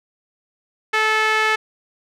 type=tone with band-pass filter; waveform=sawtooth; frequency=435.1 Hz; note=A4; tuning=19 cents flat; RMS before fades=-18 dBFS; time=0.93-1.56 s; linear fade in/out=10 ms; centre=1900 Hz; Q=1.7; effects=none